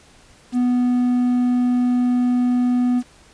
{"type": "tone with quantisation", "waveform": "triangle", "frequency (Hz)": 246.9, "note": "B3", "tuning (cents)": 0, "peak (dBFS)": -13, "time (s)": [0.52, 3.03], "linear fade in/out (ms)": 50, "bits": 7, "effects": ["pink hiss -50 dBFS RMS until 3.33 s", "resampled to 22050 Hz"]}